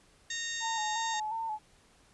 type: harmonic tone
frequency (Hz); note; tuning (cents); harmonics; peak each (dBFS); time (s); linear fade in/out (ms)
924; A#5; -16; 2 / 3 / 4 / 5 / 6 / 7 / 8; -38 / -48 / -39 / -47 / -48 / -41 / -43; 0.3-1.2; 5
type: tone with vibrato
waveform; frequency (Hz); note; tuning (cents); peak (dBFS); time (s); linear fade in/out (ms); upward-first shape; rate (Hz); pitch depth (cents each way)
sine; 880; A5; 0; -32; 0.6-1.59; 50; square; 2.8; 45
effects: pink hiss -63 dBFS RMS until 2.13 s + resampled to 24000 Hz